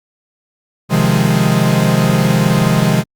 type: chord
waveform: 45% pulse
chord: F minor seventh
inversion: second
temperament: equal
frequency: 130.81 / 155.56 / 174.61 / 207.7 Hz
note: C3 / Eb3 / F3 / Ab3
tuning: 0 / 0 / 0 / 0 cents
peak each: -16 dBFS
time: 0.89-3.04 s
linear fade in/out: 50 ms
effects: Opus 48 kbps